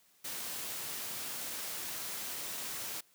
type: noise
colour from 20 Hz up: white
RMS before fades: -40 dBFS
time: 0.24-3.01 s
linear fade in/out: 10 ms
effects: white hiss -67 dBFS RMS until 3.14 s + high-pass 100 Hz 12 dB/octave

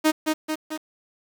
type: tone with echo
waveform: sawtooth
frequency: 311.1 Hz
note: D#4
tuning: in tune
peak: -12 dBFS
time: 0.04-0.12 s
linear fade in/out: 20 ms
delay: 220 ms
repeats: 3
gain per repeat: -4 dB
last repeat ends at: 0.78 s
effects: 7-bit

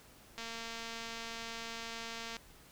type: click train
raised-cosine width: 0.2 ms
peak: -26 dBFS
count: 456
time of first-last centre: 0.38-2.367 s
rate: 229 Hz
effects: pink hiss -59 dBFS RMS until 2.71 s

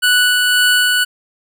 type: tone with tremolo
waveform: 25% pulse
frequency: 1480 Hz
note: F#6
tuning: in tune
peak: -6 dBFS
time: 0.02-1.05 s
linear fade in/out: 20 ms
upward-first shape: sine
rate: 1.9 Hz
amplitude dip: 25%
effects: none

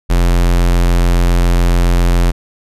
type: tone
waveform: square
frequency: 43.59 Hz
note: F1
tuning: 3 cents flat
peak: -9 dBFS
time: 0.09-2.32 s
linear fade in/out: 20 ms
effects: resampled to 32000 Hz

